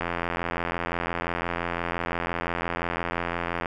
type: click train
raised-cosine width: 0.5 ms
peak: -12 dBFS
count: 314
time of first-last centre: 0.01-3.658 s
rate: 85.8 Hz
effects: none